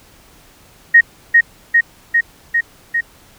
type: tone with echo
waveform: sine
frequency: 1869 Hz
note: A#6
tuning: 4 cents sharp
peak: -3 dBFS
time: 0.94-1.01 s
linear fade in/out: 10 ms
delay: 400 ms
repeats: 5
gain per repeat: -2 dB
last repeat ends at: 3.01 s
effects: pink hiss -47 dBFS RMS until 3.38 s